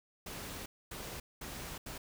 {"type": "noise bursts at uneven times", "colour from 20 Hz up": "pink", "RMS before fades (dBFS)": -44, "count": 4, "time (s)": [[0.26, 0.66], [0.91, 1.2], [1.41, 1.78], [1.86, 1.98]], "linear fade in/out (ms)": 5, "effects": []}